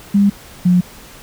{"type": "tone pair in turn", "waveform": "sine", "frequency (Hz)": [201.1, 179.16], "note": ["G3", "F3"], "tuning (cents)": [44, 44], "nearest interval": "major second", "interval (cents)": 200, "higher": "first", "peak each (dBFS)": -8, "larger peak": "neither", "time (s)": [[0.14, 0.3], [0.65, 0.81]], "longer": "neither", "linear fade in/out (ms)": 10, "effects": ["pink hiss -39 dBFS RMS until 1.22 s"]}